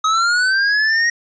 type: linear sweep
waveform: square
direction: up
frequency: 1262 to 1889 Hz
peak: -14 dBFS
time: 0.04-1.1 s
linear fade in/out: 5 ms
effects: resampled to 16000 Hz